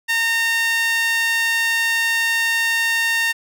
sawtooth tone with high-pass filter, 916 Hz, A#5, 31 cents flat, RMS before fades -19 dBFS, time 0.08-3.33 s, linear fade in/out 20 ms, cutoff 2000 Hz, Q 3, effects none

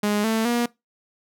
sawtooth tone with pitch steps, 207.7 / 222.6 / 238.6 Hz, G#3 / A3 / A#3, 0 / +20 / +41 cents, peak -16 dBFS, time 0.03-0.66 s, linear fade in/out 5 ms, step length 210 ms, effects noise-tail reverb RT60 0.2 s tail -22 dB re dry

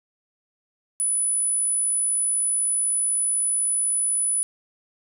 sine tone, 9956 Hz, D#9, in tune, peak -19 dBFS, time 1-4.43 s, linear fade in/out 0 ms, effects tanh soft clip ceiling -16 dBFS + 9-bit

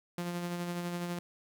sawtooth tone with tremolo, 174.61 Hz, F3, in tune, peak -29 dBFS, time 0.18-1.19 s, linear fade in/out 2 ms, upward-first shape sine, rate 12 Hz, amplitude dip 35%, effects 11-bit

